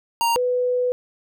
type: tone pair in turn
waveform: square / sine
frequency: 931 / 496.6 Hz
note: A#5 / B4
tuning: -2 / +9 cents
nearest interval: major seventh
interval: 1089 cents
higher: first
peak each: -18 dBFS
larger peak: neither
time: 0.21-0.36 / 0.36-0.92 s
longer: second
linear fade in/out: 0 ms
effects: none